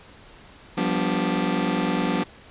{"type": "chord", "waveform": "sawtooth", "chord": "G dominant seventh", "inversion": "third", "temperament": "just", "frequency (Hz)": [176.4, 196, 245, 294], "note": ["F3", "G3", "B3", "D4"], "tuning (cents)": [18, 0, -14, 2], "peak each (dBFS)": -23, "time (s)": [0.77, 2.24], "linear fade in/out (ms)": 10, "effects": ["pink hiss -48 dBFS RMS until 2.5 s", "resampled to 8000 Hz"]}